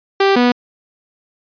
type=tone pair in turn; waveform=sawtooth; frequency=392 / 244.8 Hz; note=G4 / B3; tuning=0 / -15 cents; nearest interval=minor sixth; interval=815 cents; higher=first; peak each=-6 dBFS; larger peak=neither; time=0.2-0.36 / 0.36-0.52 s; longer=neither; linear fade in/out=5 ms; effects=resampled to 11025 Hz